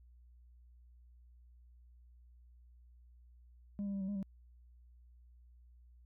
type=tone with pitch steps; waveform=sine; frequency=202.1 / 199 / 196.6 / 190.6 / 203.2 / 194 Hz; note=G#3 / G3 / G3 / G3 / G#3 / G3; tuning=-47 / +26 / +5 / -48 / -38 / -18 cents; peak=-33 dBFS; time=3.79-4.228 s; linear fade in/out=0 ms; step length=73 ms; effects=tanh soft clip ceiling -35 dBFS + added 60 Hz sine -58 dBFS peak until 6.05 s